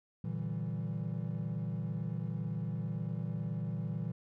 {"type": "chord", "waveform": "triangle", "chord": "E half-diminished seventh", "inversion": "second", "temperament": "equal with one note detuned", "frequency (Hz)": [116.54, 146.83, 164.81, 194.08], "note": ["Bb2", "D3", "E3", "G3"], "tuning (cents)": [0, 0, 0, -17], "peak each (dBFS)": [-36, -39, -35, -40], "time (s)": [0.24, 4.12], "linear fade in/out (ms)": 5, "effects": ["tanh soft clip ceiling -26 dBFS"]}